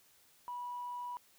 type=tone; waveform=sine; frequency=977 Hz; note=B5; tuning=19 cents flat; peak=-38 dBFS; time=0.48-1.17 s; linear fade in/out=0 ms; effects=tanh soft clip ceiling -34 dBFS + white hiss -66 dBFS RMS until 1.38 s